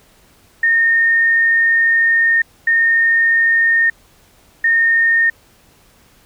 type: tone bursts at uneven times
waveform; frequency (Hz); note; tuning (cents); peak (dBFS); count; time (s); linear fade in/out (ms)
sine; 1833; A#6; -30; -10; 3; 0.63-2.42 / 2.67-3.9 / 4.64-5.3; 5
effects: pink hiss -51 dBFS RMS until 6.25 s